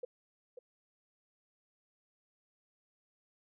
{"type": "tone with echo", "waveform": "sine", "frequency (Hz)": 496.4, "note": "B4", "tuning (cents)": 9, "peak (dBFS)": -36, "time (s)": [0.03, 0.05], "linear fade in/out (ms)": 5, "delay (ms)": 540, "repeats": 1, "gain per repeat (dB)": -9, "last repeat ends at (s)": 0.59, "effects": []}